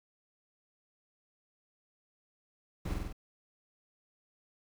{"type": "noise with echo", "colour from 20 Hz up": "brown", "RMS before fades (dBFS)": -36, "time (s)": [2.85, 2.94], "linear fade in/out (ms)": 5, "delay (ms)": 47, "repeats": 4, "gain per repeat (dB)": -2, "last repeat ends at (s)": 3.128, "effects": []}